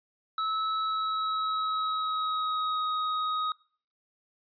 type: tone with pitch glide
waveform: square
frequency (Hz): 1300 to 1256.4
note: E6 to D#6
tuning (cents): -24 to +16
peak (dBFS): -28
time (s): 0.38-3.52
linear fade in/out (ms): 2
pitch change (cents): -60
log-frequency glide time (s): 0.83-2.86
effects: noise-tail reverb RT60 0.5 s tail -24 dB re dry + resampled to 11025 Hz